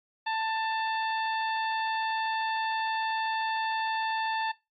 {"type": "harmonic tone", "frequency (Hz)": 887, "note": "A5", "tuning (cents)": 14, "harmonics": [1, 2, 3, 4, 5], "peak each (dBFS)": [-29, -35, -39, -41, -43], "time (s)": [0.26, 4.52], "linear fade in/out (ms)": 10, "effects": ["noise-tail reverb RT60 0.2 s tail -17 dB re dry", "AAC 48 kbps"]}